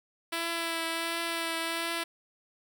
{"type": "tone with vibrato", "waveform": "5% pulse", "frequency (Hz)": 332.4, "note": "E4", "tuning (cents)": 15, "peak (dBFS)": -19, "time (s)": [0.32, 2.04], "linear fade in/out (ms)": 10, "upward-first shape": "triangle", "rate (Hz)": 1.4, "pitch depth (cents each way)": 20, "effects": []}